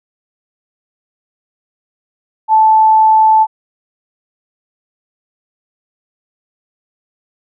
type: tone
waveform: sine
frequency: 875 Hz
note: A5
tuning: 10 cents flat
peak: -5 dBFS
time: 2.48-3.47 s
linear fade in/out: 50 ms
effects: none

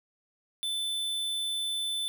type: tone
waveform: square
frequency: 3520 Hz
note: A7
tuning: in tune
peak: -30 dBFS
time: 0.63-2.08 s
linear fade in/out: 0 ms
effects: none

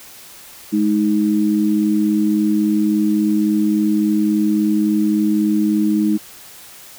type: tone pair together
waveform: sine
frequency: 210 / 313.6 Hz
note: G#3 / D#4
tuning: +19 / +14 cents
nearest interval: perfect fifth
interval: 695 cents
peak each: -16 dBFS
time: 0.72-6.18 s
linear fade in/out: 20 ms
effects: white hiss -40 dBFS RMS until 6.98 s

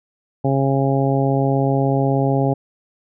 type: harmonic tone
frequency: 136.4 Hz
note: C#3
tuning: 28 cents flat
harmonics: 1 / 2 / 3 / 4 / 5 / 6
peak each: -18 / -21 / -23 / -24 / -25 / -26 dBFS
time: 0.44-2.54 s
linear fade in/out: 10 ms
effects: none

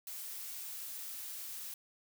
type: noise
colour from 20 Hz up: blue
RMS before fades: -44 dBFS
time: 0.07-1.74 s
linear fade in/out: 2 ms
effects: none

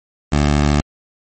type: tone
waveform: 15% pulse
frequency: 73.2 Hz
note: D2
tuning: 5 cents flat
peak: -6 dBFS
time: 0.32-0.81 s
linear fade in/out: 5 ms
effects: MP3 32 kbps

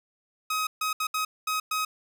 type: tone bursts at uneven times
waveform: sawtooth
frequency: 1265 Hz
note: D#6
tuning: 28 cents sharp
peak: -22 dBFS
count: 6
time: 0.5-0.67 / 0.81-0.93 / 1-1.07 / 1.14-1.25 / 1.47-1.6 / 1.71-1.85 s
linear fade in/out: 5 ms
effects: none

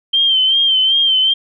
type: tone with vibrato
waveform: sine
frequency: 3136 Hz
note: G7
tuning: in tune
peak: -10 dBFS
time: 0.13-1.34 s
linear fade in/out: 10 ms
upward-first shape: sine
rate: 2.6 Hz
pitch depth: 53 cents each way
effects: none

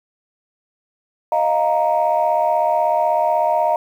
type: chord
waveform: sine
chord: Eb suspended second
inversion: none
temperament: equal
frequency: 622.3 / 698.5 / 932.3 Hz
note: Eb5 / F5 / Bb5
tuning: 0 / 0 / 0 cents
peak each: -18 dBFS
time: 1.32-3.76 s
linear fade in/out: 2 ms
effects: tanh soft clip ceiling -7 dBFS + 8-bit

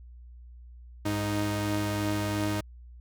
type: tone pair together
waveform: sawtooth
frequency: 102.74 / 311.1 Hz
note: G#2 / D#4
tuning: -18 / 0 cents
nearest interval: octave + perfect fifth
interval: 1918 cents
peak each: -26 dBFS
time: 1.05-2.61 s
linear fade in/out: 10 ms
effects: added 60 Hz sine -45 dBFS peak until 3 s

